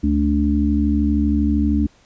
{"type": "harmonic tone", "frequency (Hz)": 72.8, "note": "D2", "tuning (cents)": -15, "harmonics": [1, 3, 4], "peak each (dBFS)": [-19, -19, -19], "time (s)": [0.03, 1.87], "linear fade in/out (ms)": 10, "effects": ["pink hiss -54 dBFS RMS until 2.05 s", "resampled to 16000 Hz"]}